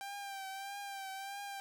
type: tone with vibrato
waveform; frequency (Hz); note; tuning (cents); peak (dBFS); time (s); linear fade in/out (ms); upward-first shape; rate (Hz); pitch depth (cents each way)
sawtooth; 788; G5; +9; -38; 0.01-1.6; 0; triangle; 1.6; 47
effects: none